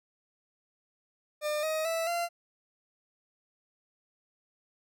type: tone with pitch steps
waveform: 40% pulse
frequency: 601 / 628.7 / 657.7 / 688 Hz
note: D5 / D#5 / E5 / F5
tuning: +40 / +18 / -4 / -26 cents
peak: -28 dBFS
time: 1.41-2.29 s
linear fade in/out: 50 ms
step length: 220 ms
effects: none